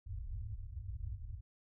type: low-pass noise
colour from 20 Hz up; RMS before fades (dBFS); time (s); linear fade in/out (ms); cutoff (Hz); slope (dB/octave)
white; -43; 0.06-1.41; 20; 110; 96
effects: none